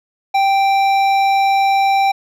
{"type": "tone with hard clipping", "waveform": "sine", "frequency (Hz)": 784, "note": "G5", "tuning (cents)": 0, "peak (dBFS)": -13, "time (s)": [0.34, 2.12], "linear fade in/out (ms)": 10, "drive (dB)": 11, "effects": []}